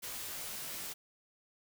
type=noise with comb filter; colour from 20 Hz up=white; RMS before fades=-42 dBFS; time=0.02-0.94 s; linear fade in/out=20 ms; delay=17 ms; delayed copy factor=-0.75; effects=none